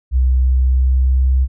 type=tone with pitch glide; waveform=sine; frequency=63.8 to 65.07 Hz; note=C2 to C2; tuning=-43 to -9 cents; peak=-10 dBFS; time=0.11-1.48 s; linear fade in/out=50 ms; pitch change=+34 cents; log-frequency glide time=0.3-1.35 s; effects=none